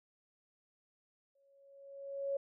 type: tone with exponential growth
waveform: sine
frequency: 554.4 Hz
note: C#5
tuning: in tune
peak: -31 dBFS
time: 1.35-2.37 s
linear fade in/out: 5 ms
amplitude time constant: 220 ms
effects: none